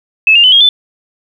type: tone with pitch steps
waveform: sine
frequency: 2600 / 2803 / 3021 / 3257 / 3511 Hz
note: E7 / F7 / F#7 / G#7 / A7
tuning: -24 / +6 / +35 / -34 / -4 cents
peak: -3 dBFS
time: 0.27-0.69 s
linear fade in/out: 2 ms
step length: 84 ms
effects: 7-bit